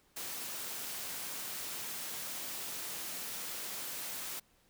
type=high-pass noise; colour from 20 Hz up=white; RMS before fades=-41 dBFS; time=0.16-4.4 s; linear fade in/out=10 ms; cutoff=130 Hz; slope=12 dB/octave; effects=pink hiss -69 dBFS RMS until 4.69 s